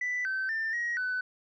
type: tone with pitch steps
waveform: sine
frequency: 1983 / 1541 / 1790 / 1894 / 1502 Hz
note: B6 / G6 / A6 / A#6 / F#6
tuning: +7 / -30 / +29 / +27 / +26 cents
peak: -27 dBFS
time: 0.01-1.21 s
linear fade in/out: 5 ms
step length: 240 ms
effects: tanh soft clip ceiling -26 dBFS